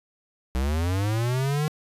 square linear sweep, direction up, 61.74 to 154.8 Hz, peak -23 dBFS, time 0.55-1.68 s, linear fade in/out 0 ms, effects resampled to 32000 Hz

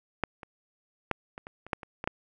clicks, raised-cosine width 0.5 ms, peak -11 / -27 / -11 / -25 / -26 / -29 / -12 / -27 / -19 / -12 dBFS, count 10, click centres 0.237 / 0.432 / 1.113 / 1.379 / 1.469 / 1.666 / 1.732 / 1.832 / 2.041 / 2.075 s, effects none

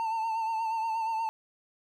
triangle tone with vibrato, 896 Hz, A5, 31 cents sharp, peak -26 dBFS, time 0-1.29 s, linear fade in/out 0 ms, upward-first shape sine, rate 8.4 Hz, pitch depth 40 cents each way, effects none

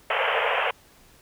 pink band-pass noise, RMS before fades -24 dBFS, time 0.1-0.71 s, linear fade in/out 5 ms, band 450 to 3100 Hz, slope 96 dB/octave, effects pink hiss -55 dBFS RMS until 1.21 s

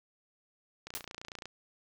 click train, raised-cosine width 0.2 ms, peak -25 dBFS, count 18, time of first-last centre 0.87-1.456 s, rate 29 Hz
white noise with exponential decay, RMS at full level -33 dBFS, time 0.95-1.05 s, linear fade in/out 0 ms, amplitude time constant 20 ms
effects none

